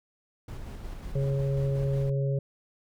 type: noise with tremolo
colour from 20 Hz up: brown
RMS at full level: -37 dBFS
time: 0.48-2.1 s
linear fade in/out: 5 ms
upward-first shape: square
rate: 5.5 Hz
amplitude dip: 25%
type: harmonic tone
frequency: 137.4 Hz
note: C#3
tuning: 15 cents flat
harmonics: 1 / 3 / 4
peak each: -25 / -35 / -35 dBFS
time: 1.15-2.39 s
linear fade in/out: 5 ms
effects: none